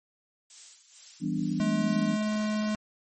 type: noise with tremolo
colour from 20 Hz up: violet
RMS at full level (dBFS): -38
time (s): 0.5-2.01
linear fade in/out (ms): 2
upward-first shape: sine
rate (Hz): 2.2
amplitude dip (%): 70
type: chord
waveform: sine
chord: E minor seventh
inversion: none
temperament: equal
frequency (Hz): 164.81 / 196 / 246.9 / 293.7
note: E3 / G3 / B3 / D4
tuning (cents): 0 / 0 / 0 / 0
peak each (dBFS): -32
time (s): 1.2-2.18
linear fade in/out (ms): 50
type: tone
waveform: square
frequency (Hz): 213.1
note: G#3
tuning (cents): +45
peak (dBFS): -27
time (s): 1.6-2.75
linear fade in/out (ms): 0
effects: MP3 32 kbps